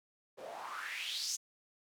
white noise with band-pass filter sweep, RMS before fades -41 dBFS, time 0.37-1.37 s, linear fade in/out 20 ms, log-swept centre 450 to 6800 Hz, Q 5, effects none

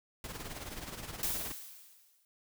pink noise with tremolo, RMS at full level -41 dBFS, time 0.24-1.52 s, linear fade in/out 2 ms, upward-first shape sine, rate 19 Hz, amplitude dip 60%
blue noise with exponential decay, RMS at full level -32 dBFS, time 1.23-2.25 s, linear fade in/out 1 ms, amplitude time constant 220 ms
effects none

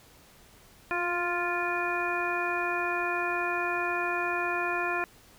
harmonic tone with a mistuned harmonic, 349.2 Hz, F4, in tune, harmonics 1 / 2 / 3 / 4 / 5 / 7, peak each -34 / -34 / -34 / -34 / -34 / -34 dBFS, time 0.91-5.04 s, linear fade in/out 0 ms, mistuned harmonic 1, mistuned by +22 cents, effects pink hiss -56 dBFS RMS until 5.38 s

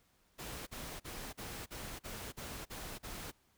pink noise bursts, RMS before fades -45 dBFS, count 9, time 0.38-3.318 s, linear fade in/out 20 ms, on 290 ms, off 41 ms, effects pink hiss -72 dBFS RMS until 3.57 s

